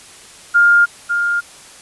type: tone pair in turn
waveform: sine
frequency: 1408 / 1408 Hz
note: F6 / F6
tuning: +14 / +14 cents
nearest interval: unison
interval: 0 cents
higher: neither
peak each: -7 / -14 dBFS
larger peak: first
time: 0.54-0.86 / 1.09-1.41 s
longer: neither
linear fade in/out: 20 ms
effects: white hiss -40 dBFS RMS until 1.81 s + resampled to 24000 Hz